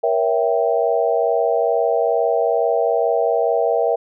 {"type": "chord", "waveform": "sine", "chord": "A# diminished seventh", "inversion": "none", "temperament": "equal with one note detuned", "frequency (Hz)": [472.1, 554.4, 659.3, 784], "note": ["A#4", "C#5", "E5", "G5"], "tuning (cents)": [22, 0, 0, 0], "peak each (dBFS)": [-19, -23, -19, -23], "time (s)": [0.03, 3.96], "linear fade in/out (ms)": 10, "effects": []}